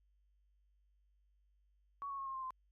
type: tone with pitch steps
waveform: sine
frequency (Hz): 1122 / 1104.6 / 1087.5 / 1070.7 / 1054.1 / 1037.8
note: C#6 / C#6 / C#6 / C6 / C6 / C6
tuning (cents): +21 / -6 / -33 / +40 / +13 / -14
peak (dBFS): -40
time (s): 2.02-2.506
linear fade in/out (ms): 0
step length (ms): 81
effects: added 50 Hz sine -70 dBFS peak until 2.71 s